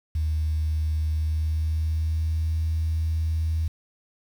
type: tone with pitch glide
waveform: sine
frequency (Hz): 77.78 to 80.24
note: D#2 to E2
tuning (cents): 0 to -46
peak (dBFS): -21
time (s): 0.15-3.68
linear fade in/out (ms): 5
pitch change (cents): +54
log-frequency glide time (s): 1.07-2.55
effects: tanh soft clip ceiling -17 dBFS + 8-bit